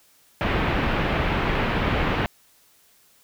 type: low-pass noise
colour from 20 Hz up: pink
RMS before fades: -23 dBFS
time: 0.41-2.26 s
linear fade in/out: 0 ms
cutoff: 2900 Hz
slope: 24 dB/octave
effects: white hiss -58 dBFS RMS until 3.23 s